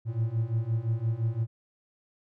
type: beating tone pair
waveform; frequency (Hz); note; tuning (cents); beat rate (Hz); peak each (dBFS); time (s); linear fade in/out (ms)
triangle; 110.3 / 116.1; A2 / A#2; +5 / -7; 5.8; -28 / -26; 0.05-1.47; 50
effects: none